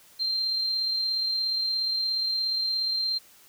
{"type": "tone with amplitude modulation", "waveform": "sine", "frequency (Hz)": 4160, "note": "C8", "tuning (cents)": -11, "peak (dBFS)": -23, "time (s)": [0.19, 3.19], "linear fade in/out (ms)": 20, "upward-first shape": "sine", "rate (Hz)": 37, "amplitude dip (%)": 30, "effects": ["white hiss -55 dBFS RMS until 3.48 s"]}